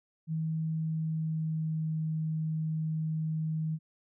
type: tone with pitch glide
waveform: sine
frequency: 159.6 to 157.86 Hz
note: D#3 to D#3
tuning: +44 to +25 cents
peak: -29 dBFS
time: 0.27-3.79 s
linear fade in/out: 50 ms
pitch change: -19 cents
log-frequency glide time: 0.71-1.97 s
effects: none